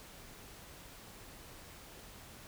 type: silence
effects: pink hiss -53 dBFS RMS until 2.47 s